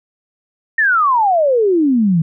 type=exponential sweep; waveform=sine; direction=down; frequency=1858 to 155.56 Hz; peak=-10 dBFS; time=0.78-2.22 s; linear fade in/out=5 ms; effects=none